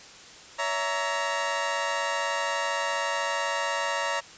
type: chord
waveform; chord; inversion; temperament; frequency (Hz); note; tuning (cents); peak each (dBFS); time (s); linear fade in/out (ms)
20% pulse; A# diminished; first; equal with one note detuned; 563.4 / 659.3 / 932.3; C#5 / E5 / A#5; +28 / 0 / 0; -26 / -28 / -24; 0.58-4.21; 20
effects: white hiss -47 dBFS RMS until 4.37 s + resampled to 16000 Hz